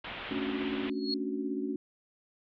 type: low-pass noise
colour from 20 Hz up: white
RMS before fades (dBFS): -41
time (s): 0.04-0.9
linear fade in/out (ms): 5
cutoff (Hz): 3400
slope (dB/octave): 48
type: chord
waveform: sine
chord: D major seventh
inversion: second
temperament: equal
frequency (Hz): 220 / 277.2 / 293.7 / 370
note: A3 / C#4 / D4 / F#4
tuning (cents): 0 / 0 / 0 / 0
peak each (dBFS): -38 / -34 / -39 / -37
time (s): 0.31-1.76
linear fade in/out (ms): 2
type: tone with exponential growth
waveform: sine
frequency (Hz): 4310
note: C#8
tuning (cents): -49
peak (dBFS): -27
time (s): 0.9-1.14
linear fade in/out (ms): 2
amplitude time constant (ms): 52
effects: none